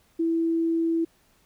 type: tone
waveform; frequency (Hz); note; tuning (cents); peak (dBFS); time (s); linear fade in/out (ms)
sine; 330; E4; +2; -21; 0.19-1.05; 10
effects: pink hiss -63 dBFS RMS until 1.45 s

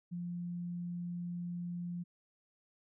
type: tone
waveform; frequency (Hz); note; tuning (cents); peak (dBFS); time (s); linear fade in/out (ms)
sine; 174.61; F3; 0; -37; 0.11-2.04; 20
effects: none

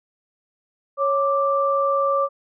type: tone pair together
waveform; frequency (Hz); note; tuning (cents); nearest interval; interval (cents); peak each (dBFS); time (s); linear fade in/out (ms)
sine; 553 / 1174.7; C#5 / D6; -4 / 0; octave + minor second; 1304; -20; 0.97-2.29; 50
effects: none

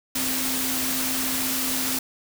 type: tone in noise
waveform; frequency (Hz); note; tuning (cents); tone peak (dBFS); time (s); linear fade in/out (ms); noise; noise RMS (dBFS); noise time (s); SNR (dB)
sine; 260.7; C4; -6; -31; 0.15-1.99; 5; white; -26; 0.15-1.99; -8
effects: none

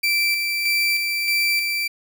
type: tone with tremolo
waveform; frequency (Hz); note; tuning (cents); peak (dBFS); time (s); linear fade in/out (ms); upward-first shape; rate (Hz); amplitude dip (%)
30% pulse; 2339; D7; -8; -15; 0.03-1.88; 10; square; 1.6; 35
effects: none

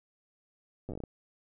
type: slowing click train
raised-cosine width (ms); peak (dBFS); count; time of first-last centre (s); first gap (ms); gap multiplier
2; -26; 9; 0.89-1.037; 8; 1.23
effects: none

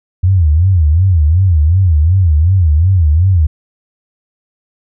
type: tone with vibrato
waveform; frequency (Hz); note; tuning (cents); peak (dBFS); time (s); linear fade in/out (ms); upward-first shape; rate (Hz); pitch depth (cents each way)
sine; 84.7; E2; +48; -6; 0.23-3.47; 10; sine; 2.7; 230
effects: none

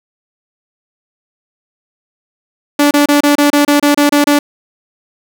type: tone bursts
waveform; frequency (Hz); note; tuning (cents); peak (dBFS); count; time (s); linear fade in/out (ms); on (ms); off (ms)
sawtooth; 290.1; D4; -21; -3; 11; 2.79-4.39; 5; 120; 28
effects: none

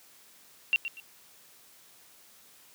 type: tone with echo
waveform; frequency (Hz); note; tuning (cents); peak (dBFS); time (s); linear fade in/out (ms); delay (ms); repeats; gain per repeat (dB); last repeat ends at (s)
sine; 2745; F7; -31; -20; 0.73-0.76; 0; 120; 2; -11; 1
effects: white hiss -57 dBFS RMS until 2.74 s + high-pass 100 Hz 12 dB/octave

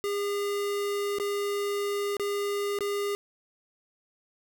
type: tone with dropouts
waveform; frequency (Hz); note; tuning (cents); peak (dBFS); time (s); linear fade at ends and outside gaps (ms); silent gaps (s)
square; 405.7; G#4; -41; -28; 0.04-3.15; 0; 1.185-1.199 / 2.168-2.197 / 2.788-2.807
effects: none

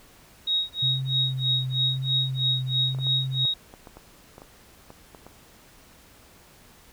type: tone with tremolo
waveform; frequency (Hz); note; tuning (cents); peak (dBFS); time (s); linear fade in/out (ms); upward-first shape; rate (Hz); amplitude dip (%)
sine; 3776; A#7; +22; -20; 0.47-3.54; 5; sine; 3.1; 100
type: tone with vibrato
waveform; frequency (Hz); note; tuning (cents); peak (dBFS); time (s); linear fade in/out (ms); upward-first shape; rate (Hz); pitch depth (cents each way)
sine; 130.81; C3; 0; -26; 0.82-3.46; 10; sine; 0.96; 22
type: clicks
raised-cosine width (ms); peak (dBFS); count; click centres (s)
1; -29; 12; 2.948 / 2.987 / 3.068 / 3.452 / 3.739 / 3.872 / 3.97 / 4.381 / 4.419 / 4.904 / 5.148 / 5.266
effects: pink hiss -53 dBFS RMS until 6.92 s

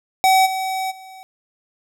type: tone with level steps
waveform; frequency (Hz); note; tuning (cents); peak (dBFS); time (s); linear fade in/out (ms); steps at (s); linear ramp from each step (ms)
square; 759; F#5; +44; -12 / -22 / -38; 0.24-1.23; 0; 0.45 / 0.9; 20
effects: none

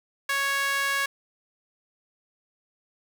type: tone with high-pass filter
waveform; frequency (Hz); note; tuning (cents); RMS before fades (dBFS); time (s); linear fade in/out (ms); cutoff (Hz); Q
sawtooth; 554.4; C#5; 0; -26; 0.29-1.06; 5; 1500; 2.3
effects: 8-bit

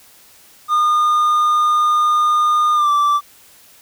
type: tone with pitch glide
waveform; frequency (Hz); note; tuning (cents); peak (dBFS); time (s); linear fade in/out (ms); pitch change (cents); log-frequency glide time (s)
triangle; 1218 to 1167; D#6 to D6; -37 to -11; -10; 0.68-3.21; 50; -74; 2.74-2.9
effects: white hiss -47 dBFS RMS until 3.81 s

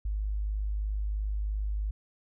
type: tone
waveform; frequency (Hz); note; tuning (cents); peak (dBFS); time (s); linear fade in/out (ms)
sine; 51.5; G#1; -14; -28; 0.05-1.91; 5
effects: none

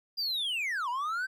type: linear two-way sweep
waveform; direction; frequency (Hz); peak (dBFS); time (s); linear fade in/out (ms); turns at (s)
triangle; down then up; 4866 to 932.3 to 1575; -28; 0.17-1.27; 20; 0.89
effects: none

